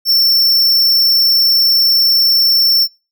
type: tone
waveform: square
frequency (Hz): 5410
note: E8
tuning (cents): +44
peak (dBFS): -9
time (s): 0.05-2.88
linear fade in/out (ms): 50
effects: noise-tail reverb RT60 0.3 s tail -25 dB re dry

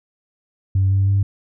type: tone with pitch steps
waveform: sine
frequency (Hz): 96 / 97.4 / 98.81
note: G2 / G2 / G2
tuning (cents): -36 / -11 / +14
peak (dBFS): -12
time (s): 0.75-1.23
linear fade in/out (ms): 5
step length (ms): 160
effects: tanh soft clip ceiling -10 dBFS

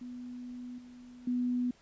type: tone with level steps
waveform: sine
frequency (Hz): 246.9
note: B3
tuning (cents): 0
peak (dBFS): -40 / -48 / -28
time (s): 0.01-1.71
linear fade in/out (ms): 5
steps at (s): 0.78 / 1.27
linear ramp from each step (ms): 5
effects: pink hiss -63 dBFS RMS until 1.81 s + resampled to 16000 Hz

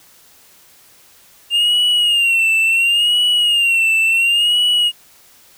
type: tone with vibrato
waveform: triangle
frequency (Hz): 2794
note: F7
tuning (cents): 0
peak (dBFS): -10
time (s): 1.5-4.92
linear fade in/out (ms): 50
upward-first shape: sine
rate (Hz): 0.71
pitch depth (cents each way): 87
effects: white hiss -48 dBFS RMS until 5.57 s

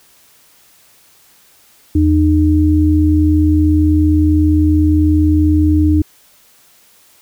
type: tone pair together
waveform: sine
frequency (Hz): 82.24 / 305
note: E2 / D#4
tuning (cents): -4 / -34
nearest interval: octave + major seventh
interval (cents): 2270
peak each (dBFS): -11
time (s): 1.95-6.02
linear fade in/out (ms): 5
effects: white hiss -49 dBFS RMS until 7.21 s

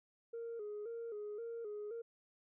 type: tone with vibrato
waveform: sine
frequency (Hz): 440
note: A4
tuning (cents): 0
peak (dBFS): -40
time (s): 0.33-2.02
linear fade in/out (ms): 10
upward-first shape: square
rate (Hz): 1.9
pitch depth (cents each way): 91
effects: tanh soft clip ceiling -39 dBFS

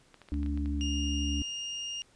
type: clicks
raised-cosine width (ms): 0.3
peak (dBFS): -34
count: 8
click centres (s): 0.143 / 0.217 / 0.287 / 0.341 / 0.431 / 0.462 / 0.575 / 0.659
type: harmonic tone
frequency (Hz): 72.2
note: D2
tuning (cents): -29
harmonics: 1 / 3 / 4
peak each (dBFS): -30 / -40 / -34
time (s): 0.32-1.42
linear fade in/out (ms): 0
type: tone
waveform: 35% pulse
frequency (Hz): 2828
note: F7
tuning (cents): +21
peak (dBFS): -33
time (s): 0.81-2.02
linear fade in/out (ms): 0
effects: pink hiss -63 dBFS RMS until 2.15 s + resampled to 22050 Hz

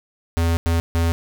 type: tone bursts at uneven times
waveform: square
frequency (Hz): 83.6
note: E2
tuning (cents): +25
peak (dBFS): -17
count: 3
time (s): 0.37-0.57 / 0.66-0.8 / 0.95-1.12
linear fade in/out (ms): 0
effects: none

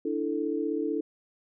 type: chord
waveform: sine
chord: D suspended second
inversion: none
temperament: equal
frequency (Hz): 293.7 / 329.6 / 440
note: D4 / E4 / A4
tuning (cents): 0 / 0 / 0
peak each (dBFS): -31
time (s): 0.05-1.01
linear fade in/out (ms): 5
effects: none

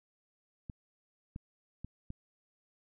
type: clicks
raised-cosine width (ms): 5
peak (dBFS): -29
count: 4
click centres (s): 0.698 / 1.361 / 1.846 / 2.104
effects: none

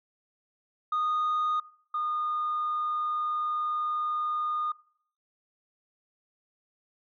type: tone pair in turn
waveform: sine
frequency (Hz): 1234 / 1223.4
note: D#6 / D#6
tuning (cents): -15 / -30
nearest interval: unison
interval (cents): 15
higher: first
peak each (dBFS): -23 / -26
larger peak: first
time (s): 0.92-1.6 / 1.94-4.72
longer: second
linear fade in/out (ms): 5
effects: noise-tail reverb RT60 0.6 s tail -22 dB re dry + tanh soft clip ceiling -23 dBFS

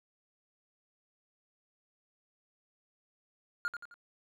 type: tone with echo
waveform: triangle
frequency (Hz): 1416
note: F6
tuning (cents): +23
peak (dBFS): -28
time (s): 3.65-3.68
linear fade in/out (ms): 0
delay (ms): 87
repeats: 3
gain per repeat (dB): -7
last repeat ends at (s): 3.941
effects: none

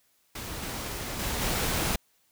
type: noise with level steps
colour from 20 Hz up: pink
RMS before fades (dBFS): -37 / -35 / -31 / -28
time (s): 0.35-1.96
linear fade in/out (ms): 5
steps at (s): 0.62 / 1.19 / 1.41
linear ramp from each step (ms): 5
effects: white hiss -68 dBFS RMS until 2.31 s

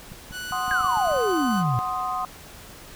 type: clicks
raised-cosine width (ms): 5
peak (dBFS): -28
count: 11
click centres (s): 0.12 / 0.31 / 0.511 / 0.681 / 0.715 / 0.809 / 0.846 / 0.972 / 1.073 / 1.117 / 1.165
type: tone with pitch glide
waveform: sawtooth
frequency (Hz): 1480 to 1501.5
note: F#6 to F#6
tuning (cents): 0 to +25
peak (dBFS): -28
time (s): 0.31-1.64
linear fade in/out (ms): 50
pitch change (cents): +25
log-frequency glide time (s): 1.08-1.15
type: chord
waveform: sine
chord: C diminished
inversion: second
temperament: equal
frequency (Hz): 740 / 1046.5 / 1244.5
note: Gb5 / C6 / Eb6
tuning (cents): 0 / 0 / 0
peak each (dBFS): -29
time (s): 0.52-2.25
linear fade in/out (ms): 2
type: exponential sweep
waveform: sine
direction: down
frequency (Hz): 1661.2 to 113.4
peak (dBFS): -21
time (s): 0.71-1.79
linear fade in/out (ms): 0
effects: pink hiss -44 dBFS RMS until 2.95 s

